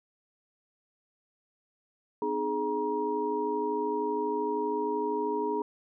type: tone cluster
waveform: sine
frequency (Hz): 255.8 / 308.6 / 419.2 / 949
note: C4 / D#4 / G#4 / A#5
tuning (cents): -39 / -14 / +16 / +31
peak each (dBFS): -38 / -35 / -30 / -32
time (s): 2.22-5.62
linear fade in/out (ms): 2
effects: none